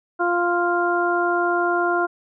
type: harmonic tone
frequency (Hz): 349.2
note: F4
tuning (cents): 0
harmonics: 1 / 2 / 3 / 4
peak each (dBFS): -22 / -23 / -26 / -23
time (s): 0.19-2.07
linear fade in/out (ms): 20
effects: none